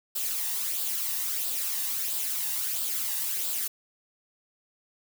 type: noise with flanger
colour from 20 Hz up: blue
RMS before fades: -30 dBFS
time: 0.15-3.68 s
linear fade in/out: 10 ms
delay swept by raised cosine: 0.24 to 1.1 ms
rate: 1.5 Hz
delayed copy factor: +0.5
effects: none

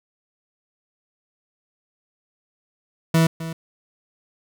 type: tone with echo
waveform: 40% pulse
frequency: 163.3 Hz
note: E3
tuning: 16 cents flat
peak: -13 dBFS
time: 3.14-3.27 s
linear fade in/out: 5 ms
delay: 260 ms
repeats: 1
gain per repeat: -14 dB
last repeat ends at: 3.53 s
effects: 9-bit

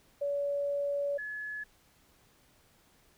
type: tone pair in turn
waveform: sine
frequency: 569 / 1705.1 Hz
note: C#5 / G#6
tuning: +45 / +45 cents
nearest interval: octave + perfect fifth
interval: 1900 cents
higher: second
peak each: -29 / -36 dBFS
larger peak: first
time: 0.21-1.18 / 1.18-1.64 s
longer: first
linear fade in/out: 10 ms
effects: pink hiss -65 dBFS RMS until 3.17 s

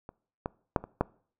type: clicks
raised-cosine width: 1 ms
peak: -28 / -17 / -9 / -26 / -10 dBFS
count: 5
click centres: 0.091 / 0.459 / 0.762 / 0.84 / 1.01 s
effects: noise-tail reverb RT60 0.5 s tail -23 dB re dry

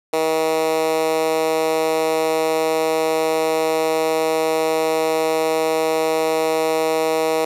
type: tone with high-pass filter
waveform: 10% pulse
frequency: 159.3 Hz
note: D#3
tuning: 41 cents sharp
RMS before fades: -19 dBFS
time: 0.13-7.45 s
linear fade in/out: 5 ms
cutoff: 460 Hz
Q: 2.3
effects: resampled to 32000 Hz + 7-bit

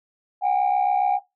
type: tone pair together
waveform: sine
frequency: 738 / 805.2 Hz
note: F#5 / G5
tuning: -5 / +46 cents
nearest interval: major second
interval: 151 cents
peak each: -19 dBFS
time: 0.41-1.2 s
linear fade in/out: 50 ms
effects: noise-tail reverb RT60 0.2 s tail -21 dB re dry + tanh soft clip ceiling -14 dBFS

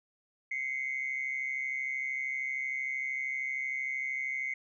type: tone pair together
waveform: sine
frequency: 2069 / 2202 Hz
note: C7 / C#7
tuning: -20 / -12 cents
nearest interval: minor second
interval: 108 cents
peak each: -33 / -35 dBFS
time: 0.51-4.54 s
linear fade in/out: 5 ms
effects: tanh soft clip ceiling -25 dBFS

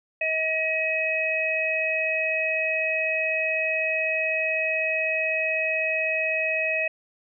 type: harmonic tone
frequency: 636 Hz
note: D#5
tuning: 38 cents sharp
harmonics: 1 / 3 / 4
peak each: -28 / -31 / -24 dBFS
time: 0.21-6.88 s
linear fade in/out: 5 ms
effects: none

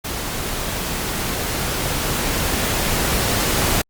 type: noise with level ramp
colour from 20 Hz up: pink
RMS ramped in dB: -26 to -18 dBFS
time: 0.04-3.82 s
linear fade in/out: 10 ms
effects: Opus 48 kbps

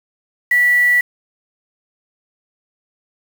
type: tone with quantisation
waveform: sine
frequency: 1950 Hz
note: B6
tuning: 23 cents flat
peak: -10 dBFS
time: 0.51-1.01 s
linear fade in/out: 5 ms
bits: 5
effects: none

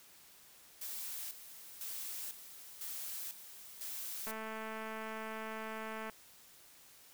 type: noise with tremolo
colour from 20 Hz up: blue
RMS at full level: -43 dBFS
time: 0.81-4.32 s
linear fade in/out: 5 ms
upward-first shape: square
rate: 1 Hz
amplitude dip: 70%
type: click train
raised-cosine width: 0.5 ms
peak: -29 dBFS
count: 403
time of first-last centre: 4.27-6.097 s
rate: 220 Hz
effects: white hiss -60 dBFS RMS until 7.13 s

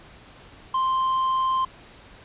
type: tone with tanh clipping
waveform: sine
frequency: 1046.5 Hz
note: C6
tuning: in tune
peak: -21 dBFS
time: 0.74-1.65 s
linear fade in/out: 5 ms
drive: 4 dB
effects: pink hiss -48 dBFS RMS until 2.24 s + resampled to 8000 Hz

